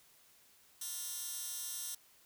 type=tone with high-pass filter; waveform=15% pulse; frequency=352.6 Hz; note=F4; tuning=17 cents sharp; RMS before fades=-42 dBFS; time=0.81-1.95 s; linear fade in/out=5 ms; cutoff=7300 Hz; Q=0.8; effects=white hiss -65 dBFS RMS until 2.25 s